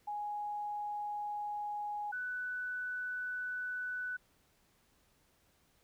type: tone pair in turn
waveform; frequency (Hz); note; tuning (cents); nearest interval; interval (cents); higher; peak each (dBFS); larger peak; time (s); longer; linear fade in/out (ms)
sine; 830.6 / 1491.5; G#5 / F#6; 0 / +13; minor seventh; 1013; second; -36 / -36; neither; 0.07-2.12 / 2.12-4.17; neither; 10
effects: pink hiss -71 dBFS RMS until 5.83 s